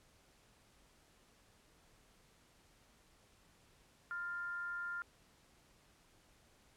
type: tone with frequency modulation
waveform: sine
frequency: 1400 Hz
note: F6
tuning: 4 cents sharp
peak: -39 dBFS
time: 4.11-5.02 s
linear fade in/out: 0 ms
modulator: 377 Hz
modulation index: 0.3
effects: pink hiss -68 dBFS RMS until 6.76 s + low-pass 11000 Hz 12 dB/octave